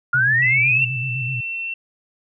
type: linear sweep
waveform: sine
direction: up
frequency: 1391 to 2749 Hz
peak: -14 dBFS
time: 0.13-0.85 s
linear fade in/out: 5 ms
type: tone with vibrato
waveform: sine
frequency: 126.4 Hz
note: B2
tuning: 41 cents sharp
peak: -24 dBFS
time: 0.14-1.41 s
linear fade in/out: 10 ms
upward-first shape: square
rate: 7.9 Hz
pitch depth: 77 cents each way
type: tone with pitch glide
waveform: sine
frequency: 2637 to 2702 Hz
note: E7 to E7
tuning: 0 to +42 cents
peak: -24 dBFS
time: 0.42-1.74 s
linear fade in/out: 5 ms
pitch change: +42 cents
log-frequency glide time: 0.64-1.52 s
effects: none